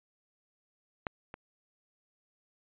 clicks, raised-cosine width 0.5 ms, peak -17 / -27 dBFS, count 2, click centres 1.068 / 1.341 s, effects resampled to 8000 Hz

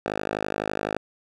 5% pulse tone with band-pass filter, 51.91 Hz, G#1, in tune, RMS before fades -29 dBFS, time 0.06-0.97 s, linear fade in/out 0 ms, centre 870 Hz, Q 0.66, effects none

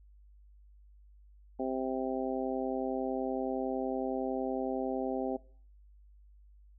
harmonic tone, 130.81 Hz, C3, in tune, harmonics 2 / 3 / 4 / 5 / 6, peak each -35 / -37 / -38 / -39 / -40 dBFS, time 1.59-5.37 s, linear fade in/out 10 ms, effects noise-tail reverb RT60 0.5 s tail -22 dB re dry + added 50 Hz sine -55 dBFS peak until 6.78 s

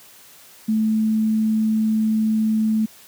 sine tone, 218.5 Hz, A3, 12 cents flat, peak -16 dBFS, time 0.68-2.86 s, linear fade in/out 10 ms, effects white hiss -47 dBFS RMS until 3.07 s + high-pass 80 Hz 12 dB/octave

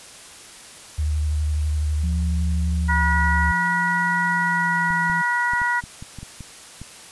sine tone with vibrato, 76 Hz, D#2, 40 cents flat, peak -19 dBFS, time 0.98-3.52 s, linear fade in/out 10 ms, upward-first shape sine, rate 12 Hz, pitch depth 26 cents each way
sine tone with pitch glide, 174.61 to 169.05 Hz, F3 to E3, 0 to +44 cents, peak -27 dBFS, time 2.03-5.22 s, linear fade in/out 10 ms, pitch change -56 cents, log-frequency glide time 4.24-5.01 s
harmonic tone, 482.8 Hz, B4, 39 cents flat, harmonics 2 / 3 / 4, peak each -23 / -23 / -23 dBFS, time 2.88-5.81 s, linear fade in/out 20 ms
clicks, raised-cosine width 5 ms, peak -23 dBFS, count 10, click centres 4.905 / 5.099 / 5.535 / 5.617 / 5.839 / 6.025 / 6.187 / 6.23 / 6.407 / 6.816 s
effects white hiss -42 dBFS RMS until 7.11 s + resampled to 24000 Hz

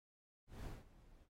brown noise with ADSR envelope, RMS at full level -45 dBFS, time 0.47-1.29 s, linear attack 170 ms, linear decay 200 ms, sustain -19 dB, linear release 68 ms, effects AAC 48 kbps

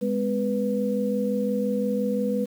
sine tone cluster, 206.1 / 251.9 / 491.3 Hz, G#3 / B3 / B4, -13 / +34 / -9 cents, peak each -25 / -30 / -26 dBFS, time 0.01-2.46 s, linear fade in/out 20 ms, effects 8-bit

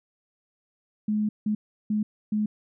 sine tone bursts at uneven times, 212 Hz, G#3, 36 cents sharp, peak -22 dBFS, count 4, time 1.08-1.29 / 1.46-1.55 / 1.9-2.03 / 2.32-2.46 s, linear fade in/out 5 ms, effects none

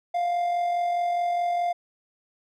triangle tone with amplitude modulation, 700 Hz, F5, 4 cents sharp, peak -19 dBFS, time 0.14-1.73 s, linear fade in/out 10 ms, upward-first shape sine, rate 44.8 Hz, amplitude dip 35%, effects none

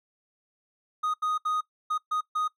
triangle tone bursts at uneven times, 1244.5 Hz, D#6, in tune, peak -23 dBFS, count 6, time 1.03-1.14 / 1.22-1.38 / 1.45-1.61 / 1.9-1.98 / 2.11-2.21 / 2.35-2.48 s, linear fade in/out 10 ms, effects noise-tail reverb RT60 0.1 s tail -19 dB re dry

